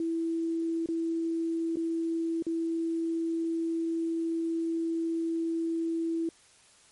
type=tone with dropouts; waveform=sine; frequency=330 Hz; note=E4; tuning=2 cents sharp; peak=-27 dBFS; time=0-6.29 s; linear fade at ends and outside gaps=2 ms; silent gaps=0.86-0.887 / 1.758-1.769 / 2.424-2.466 s; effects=white hiss -59 dBFS RMS until 6.91 s + MP3 48 kbps